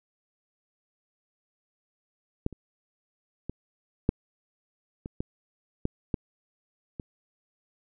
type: clicks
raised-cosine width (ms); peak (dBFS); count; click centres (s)
3; -13 / -29 / -20 / -8 / -23 / -17 / -13 / -13 / -22; 9; 2.464 / 2.527 / 3.496 / 4.091 / 5.059 / 5.205 / 5.854 / 6.142 / 6.998
effects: none